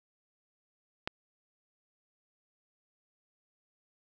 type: click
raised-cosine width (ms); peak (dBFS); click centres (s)
0.3; -16; 1.075
effects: none